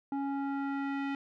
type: tone with low-pass filter sweep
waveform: square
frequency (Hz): 277.2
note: C#4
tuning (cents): 0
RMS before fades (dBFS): -34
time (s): 0.12-1.15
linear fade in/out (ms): 2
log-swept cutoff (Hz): 850 to 2400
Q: 1.6
effects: none